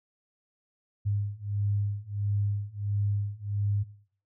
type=beating tone pair; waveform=sine; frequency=101.2 / 102.7 Hz; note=G#2 / G#2; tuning=-44 / -19 cents; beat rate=1.5 Hz; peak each=-30 / -30 dBFS; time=1.05-3.84 s; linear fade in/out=20 ms; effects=noise-tail reverb RT60 0.5 s tail -17 dB re dry